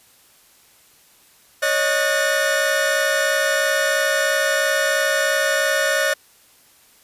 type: tone cluster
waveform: 40% pulse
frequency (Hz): 555 / 618 / 1462 / 1803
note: C#5 / D#5 / F#6 / A6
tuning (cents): +2 / -12 / -21 / +42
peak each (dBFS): -22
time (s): 1.62-6.14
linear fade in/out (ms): 10
effects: white hiss -53 dBFS RMS until 7.03 s + resampled to 32000 Hz